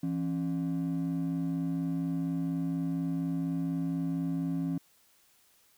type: ring-modulated tone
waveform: triangle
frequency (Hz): 220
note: A3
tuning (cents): 0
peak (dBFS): -23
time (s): 0.03-4.78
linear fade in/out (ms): 5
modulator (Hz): 52.1
effects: tanh soft clip ceiling -22 dBFS + white hiss -65 dBFS RMS until 5.77 s